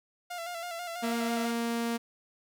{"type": "tone with vibrato", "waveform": "sawtooth", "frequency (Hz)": 690, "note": "F5", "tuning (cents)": -21, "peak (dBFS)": -32, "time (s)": [0.3, 1.52], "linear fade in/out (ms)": 10, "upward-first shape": "square", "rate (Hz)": 6.1, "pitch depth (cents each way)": 44}
{"type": "tone", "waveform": "sawtooth", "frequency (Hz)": 233.1, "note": "A#3", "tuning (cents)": 0, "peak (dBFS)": -25, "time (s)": [1.02, 1.98], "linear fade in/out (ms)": 20}
{"effects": []}